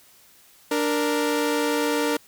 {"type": "tone pair together", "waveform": "sawtooth", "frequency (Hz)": [294.3, 466.9], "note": ["D4", "A#4"], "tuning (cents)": [4, 3], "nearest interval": "minor sixth", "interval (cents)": 799, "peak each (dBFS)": -20, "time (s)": [0.71, 2.17], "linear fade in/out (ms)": 5, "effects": ["white hiss -54 dBFS RMS until 2.27 s"]}